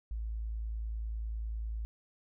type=tone; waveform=sine; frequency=55 Hz; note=A1; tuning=in tune; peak=-34 dBFS; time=0.11-1.85 s; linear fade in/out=0 ms; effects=none